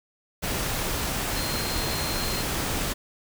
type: tone in noise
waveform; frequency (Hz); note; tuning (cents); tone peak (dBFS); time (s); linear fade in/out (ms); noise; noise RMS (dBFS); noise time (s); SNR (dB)
sine; 4186; C8; 0; -34; 1.35-2.43; 20; pink; -28; 0.42-2.94; -9
effects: none